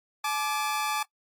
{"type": "tone pair together", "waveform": "sawtooth", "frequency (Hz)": [855, 1176.7], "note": ["A5", "D6"], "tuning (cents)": [-50, 3], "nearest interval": "tritone", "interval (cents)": 553, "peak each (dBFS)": -26, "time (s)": [0.24, 1.03], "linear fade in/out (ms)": 5, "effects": ["noise-tail reverb RT60 0.1 s tail -23 dB re dry", "AAC 64 kbps"]}